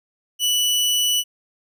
sawtooth tone, 2960 Hz, F#7, in tune, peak -14 dBFS, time 0.39-1.24 s, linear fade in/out 50 ms, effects none

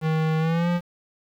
square tone with pitch glide, 158.2 to 174.52 Hz, D#3 to F3, +29 to -1 cents, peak -21 dBFS, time 0.01-0.81 s, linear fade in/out 50 ms, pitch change +170 cents, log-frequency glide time 0.39-0.69 s, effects low-pass 3000 Hz 12 dB/octave + 8-bit

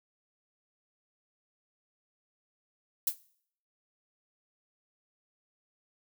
violet noise with exponential decay, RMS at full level -22 dBFS, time 3.07-3.17 s, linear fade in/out 5 ms, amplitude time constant 20 ms, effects noise-tail reverb RT60 0.6 s tail -20 dB re dry

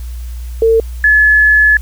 sine tone pair in turn, 451.3 / 1713.3 Hz, A4 / A6, +44 / -47 cents, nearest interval octave + major seventh, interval 2309 cents, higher second, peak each -6 / -5 dBFS, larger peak second, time 0.62-0.8 / 1.04-1.77 s, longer second, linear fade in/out 2 ms, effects added 60 Hz sine -21 dBFS peak until 1.81 s + white hiss -42 dBFS RMS until 1.81 s

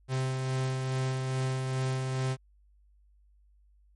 45% pulse tone with tremolo, 130.81 Hz, C3, in tune, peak -27 dBFS, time 0.08-2.37 s, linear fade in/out 50 ms, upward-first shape sine, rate 2.4 Hz, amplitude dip 30%, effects added 50 Hz sine -59 dBFS peak until 3.95 s + MP3 48 kbps

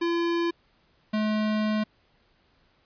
square tone pair in turn, 340 / 214.2 Hz, F4 / A3, -46 / -46 cents, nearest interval minor sixth, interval 800 cents, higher first, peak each -24 / -24 dBFS, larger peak neither, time 0.01-0.51 / 1.13-1.84 s, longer second, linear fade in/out 10 ms, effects pink hiss -65 dBFS RMS until 2.85 s + resampled to 11025 Hz

